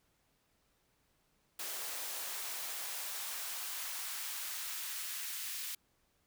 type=noise with high-pass filter sweep; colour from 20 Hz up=white; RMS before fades=-41 dBFS; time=1.59-5.75 s; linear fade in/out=5 ms; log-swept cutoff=420 to 1900 Hz; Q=0.9; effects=pink hiss -75 dBFS RMS until 6.26 s